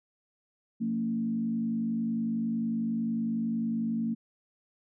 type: tone with frequency modulation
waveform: sine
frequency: 226.7 Hz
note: A#3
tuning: 48 cents flat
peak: -27 dBFS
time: 0.8-4.15 s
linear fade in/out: 20 ms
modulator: 51 Hz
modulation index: 0.62
effects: none